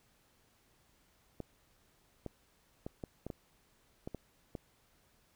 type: clicks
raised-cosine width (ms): 2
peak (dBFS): -27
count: 9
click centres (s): 1.403 / 2.263 / 2.865 / 3.038 / 3.266 / 3.302 / 4.075 / 4.147 / 4.552
effects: pink hiss -70 dBFS RMS until 5.35 s